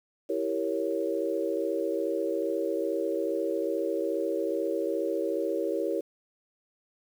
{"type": "chord", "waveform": "sine", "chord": "E diminished seventh", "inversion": "none", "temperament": "equal", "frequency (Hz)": [329.6, 392, 466.2, 554.4], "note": ["E4", "G4", "Bb4", "Db5"], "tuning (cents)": [0, 0, 0, 0], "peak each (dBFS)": -32, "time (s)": [0.29, 6.01], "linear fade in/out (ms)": 10, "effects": ["9-bit"]}